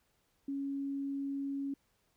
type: tone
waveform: sine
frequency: 277.2 Hz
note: C#4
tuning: in tune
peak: -34 dBFS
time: 0.48-1.74 s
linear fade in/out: 5 ms
effects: pink hiss -75 dBFS RMS until 2.16 s